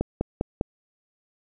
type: click train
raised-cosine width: 2 ms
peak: -10 dBFS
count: 4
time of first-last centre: 0.01-0.611 s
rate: 4.99 Hz
effects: none